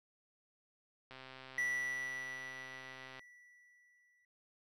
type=click train; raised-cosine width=0.3 ms; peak=-35 dBFS; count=274; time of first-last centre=1.11-3.194 s; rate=131 Hz
type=tone with exponential decay; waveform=triangle; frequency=1958 Hz; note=B6; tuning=15 cents flat; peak=-30 dBFS; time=1.58-4.25 s; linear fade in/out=2 ms; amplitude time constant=580 ms
effects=none